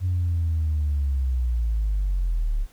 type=linear sweep; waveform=sine; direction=down; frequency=92.5 to 34.26 Hz; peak=-19 dBFS; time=0-2.67 s; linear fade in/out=50 ms; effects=tanh soft clip ceiling -17 dBFS + pink hiss -56 dBFS RMS until 2.72 s